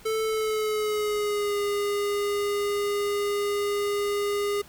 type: tone with pitch glide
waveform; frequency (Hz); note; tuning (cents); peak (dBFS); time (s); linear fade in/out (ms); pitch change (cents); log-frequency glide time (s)
square; 440 to 408.2; A4 to G#4; 0 to -30; -25; 0.05-4.62; 10; -130; 0.23-1.58
effects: pink hiss -51 dBFS RMS until 4.68 s